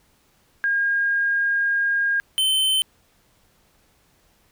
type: tone pair in turn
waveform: sine / square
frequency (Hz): 1621 / 3076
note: G#6 / G7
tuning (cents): -42 / -33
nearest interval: major seventh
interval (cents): 1109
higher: second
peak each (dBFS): -18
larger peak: neither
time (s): 0.64-2.2 / 2.38-2.82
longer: first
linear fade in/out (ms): 0
effects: pink hiss -61 dBFS RMS until 4.51 s